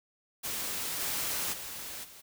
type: noise with level steps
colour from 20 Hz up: white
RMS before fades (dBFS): -35 / -33 / -41 / -51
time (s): 0.43-2.22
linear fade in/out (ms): 20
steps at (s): 0.99 / 1.52 / 2.03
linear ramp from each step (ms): 20
effects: none